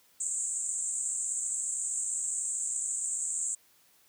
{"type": "band-pass noise", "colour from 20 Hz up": "pink", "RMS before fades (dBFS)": -33, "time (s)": [0.2, 3.55], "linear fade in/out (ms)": 5, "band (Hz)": [7200, 8400], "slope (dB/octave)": 96, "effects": ["white hiss -64 dBFS RMS until 4.08 s", "high-pass 60 Hz 12 dB/octave"]}